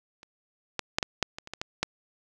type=clicks; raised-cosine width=0.2 ms; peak=-30 / -11 / -6 / -9 / -6 / -20 / -25 / -18 / -14 / -8 dBFS; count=10; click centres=0.231 / 0.793 / 0.985 / 1.028 / 1.227 / 1.385 / 1.474 / 1.536 / 1.615 / 1.83 s; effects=none